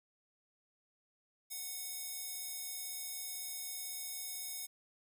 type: tone with high-pass filter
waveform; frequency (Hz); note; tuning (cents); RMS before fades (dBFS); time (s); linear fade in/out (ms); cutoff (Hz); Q
square; 737; F#5; -7; -43; 1.5-4.67; 20; 7000; 0.57
effects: none